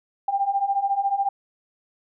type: beating tone pair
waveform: sine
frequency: 784 / 798 Hz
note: G5 / G5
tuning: 0 / +31 cents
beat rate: 14 Hz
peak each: -25 / -22 dBFS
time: 0.28-1.29 s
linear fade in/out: 5 ms
effects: none